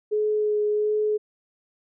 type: tone with vibrato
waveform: sine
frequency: 422.6 Hz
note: G#4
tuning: 30 cents sharp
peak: -20 dBFS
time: 0.11-1.18 s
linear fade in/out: 20 ms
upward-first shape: sine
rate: 1.4 Hz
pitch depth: 13 cents each way
effects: none